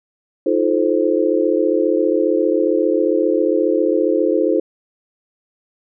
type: chord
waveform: sine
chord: F dominant seventh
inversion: third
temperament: just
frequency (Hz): 314.3 / 349.2 / 436.5 / 523.8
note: Eb4 / F4 / A4 / C5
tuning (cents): +18 / 0 / -14 / +2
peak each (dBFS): -19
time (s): 0.46-4.6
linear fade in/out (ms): 5
effects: none